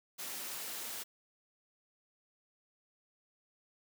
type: high-pass noise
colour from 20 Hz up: white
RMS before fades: -42 dBFS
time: 0.18-1.04 s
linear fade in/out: 20 ms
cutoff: 190 Hz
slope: 12 dB/octave
effects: none